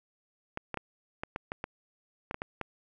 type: clicks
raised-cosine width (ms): 0.5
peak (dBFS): -19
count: 11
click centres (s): 0.574 / 0.743 / 0.773 / 1.235 / 1.361 / 1.519 / 1.641 / 2.311 / 2.344 / 2.419 / 2.613
effects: none